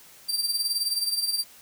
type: tone with tremolo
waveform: sawtooth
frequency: 4699 Hz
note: D8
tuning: in tune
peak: -19 dBFS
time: 0.28-1.44 s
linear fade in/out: 20 ms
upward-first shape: sine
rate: 19 Hz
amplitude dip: 65%
effects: white hiss -51 dBFS RMS until 1.61 s